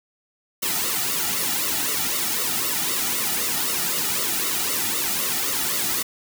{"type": "noise with flanger", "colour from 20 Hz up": "white", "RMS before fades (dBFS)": -24, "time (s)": [0.62, 6.03], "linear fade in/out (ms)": 10, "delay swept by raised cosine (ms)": [1.2, 1.93], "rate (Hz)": 3.9, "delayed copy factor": -0.8, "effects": []}